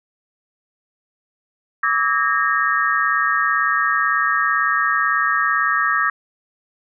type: tone cluster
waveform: sine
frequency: 1149 / 1287 / 1638 / 1841 Hz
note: D6 / E6 / G#6 / A#6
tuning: -38 / -42 / -24 / -22 cents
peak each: -21 dBFS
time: 1.83-6.1 s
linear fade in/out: 5 ms
effects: none